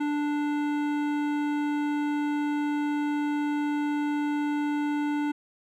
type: tone with hard clipping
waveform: sine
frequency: 294 Hz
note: D4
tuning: 2 cents sharp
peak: -27 dBFS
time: 0-5.32 s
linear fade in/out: 10 ms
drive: 15 dB
effects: none